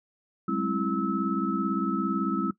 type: tone cluster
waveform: sine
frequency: 191.6 / 209.4 / 265.9 / 330.8 / 1299 Hz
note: G3 / G#3 / C4 / E4 / E6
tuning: -39 / +15 / +28 / +6 / -26 cents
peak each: -31 dBFS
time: 0.48-2.51 s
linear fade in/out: 5 ms
effects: noise-tail reverb RT60 0.1 s tail -18 dB re dry